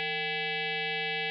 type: tone with frequency modulation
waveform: sine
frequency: 165.2 Hz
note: E3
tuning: 4 cents sharp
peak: -29 dBFS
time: 0-1.3 s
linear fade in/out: 0 ms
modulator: 617 Hz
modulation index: 5.1
effects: none